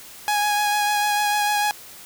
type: tone with vibrato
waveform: sawtooth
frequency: 830.6 Hz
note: G#5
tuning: in tune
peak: -15 dBFS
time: 0.28-1.71 s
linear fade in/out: 0 ms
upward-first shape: triangle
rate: 6.7 Hz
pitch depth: 19 cents each way
effects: white hiss -42 dBFS RMS until 2.05 s